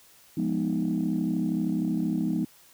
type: chord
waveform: sine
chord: F half-diminished seventh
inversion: none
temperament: equal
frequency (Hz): 174.61 / 207.7 / 246.9 / 311.1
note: F3 / Ab3 / Cb4 / Eb4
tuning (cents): 0 / 0 / 0 / 0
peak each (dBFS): -29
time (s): 0.37-2.45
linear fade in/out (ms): 5
effects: tanh soft clip ceiling -17 dBFS + white hiss -56 dBFS RMS until 2.73 s